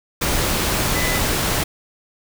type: tone in noise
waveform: sine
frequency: 2004 Hz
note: B6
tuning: 25 cents sharp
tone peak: -24 dBFS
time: 0.95-1.19 s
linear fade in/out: 10 ms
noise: pink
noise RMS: -20 dBFS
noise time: 0.21-1.64 s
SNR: -7 dB
effects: none